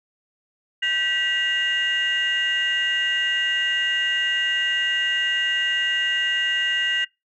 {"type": "tone cluster", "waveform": "sine", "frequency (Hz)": [1552, 1941, 2832], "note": ["G6", "B6", "F7"], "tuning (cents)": [-18, -31, 23], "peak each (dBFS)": [-28, -23, -22], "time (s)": [0.82, 7.05], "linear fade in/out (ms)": 10, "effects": ["noise-tail reverb RT60 0.2 s tail -22 dB re dry", "tanh soft clip ceiling -14 dBFS"]}